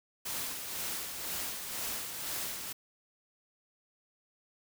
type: noise with tremolo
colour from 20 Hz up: white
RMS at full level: -36 dBFS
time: 0.25-2.73 s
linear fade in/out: 10 ms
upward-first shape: sine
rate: 2 Hz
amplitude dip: 45%
effects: none